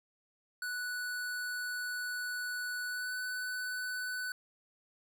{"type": "tone with pitch glide", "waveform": "square", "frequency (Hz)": [1480, 1497.2], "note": ["F#6", "F#6"], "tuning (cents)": [0, 20], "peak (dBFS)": -36, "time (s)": [0.62, 4.32], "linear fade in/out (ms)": 2, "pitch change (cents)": 20, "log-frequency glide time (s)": [2.87, 3.13], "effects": []}